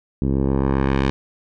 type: tone with low-pass filter sweep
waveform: 10% pulse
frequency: 67.5 Hz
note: C#2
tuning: 45 cents flat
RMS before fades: -19 dBFS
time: 0.22-1.1 s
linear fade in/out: 0 ms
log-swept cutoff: 270 to 3900 Hz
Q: 0.88
effects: none